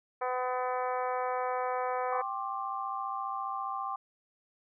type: harmonic tone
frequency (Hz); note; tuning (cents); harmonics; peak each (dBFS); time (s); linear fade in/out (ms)
252.2; B3; +36; 2 / 3 / 4 / 5 / 6 / 7 / 8 / 9; -34 / -34 / -36 / -38 / -47 / -46 / -52 / -49; 0.21-2.22; 10
type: chord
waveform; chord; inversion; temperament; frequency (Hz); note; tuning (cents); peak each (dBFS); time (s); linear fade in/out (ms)
sine; G suspended fourth; none; equal with one note detuned; 784 / 1059.9 / 1174.7; G5 / C6 / D6; 0 / +22 / 0; -37; 2.12-3.96; 5
effects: none